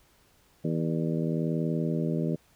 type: harmonic tone with a mistuned harmonic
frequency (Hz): 80.9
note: E2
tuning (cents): -32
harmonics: 2 / 3 / 4 / 5 / 6 / 7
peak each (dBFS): -28 / -32 / -34 / -36 / -38 / -39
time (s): 0.64-2.36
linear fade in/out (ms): 10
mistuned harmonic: 7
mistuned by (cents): +87
effects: pink hiss -63 dBFS RMS until 2.55 s